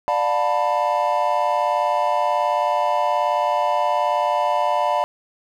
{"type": "chord", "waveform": "triangle", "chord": "B half-diminished seventh", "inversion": "first", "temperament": "just", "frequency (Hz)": [592.7, 711.2, 889, 987.8], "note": ["D5", "F5", "A5", "B5"], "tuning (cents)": [16, 31, 18, 0], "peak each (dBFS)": -21, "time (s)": [0.08, 5.04], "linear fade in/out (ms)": 0, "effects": []}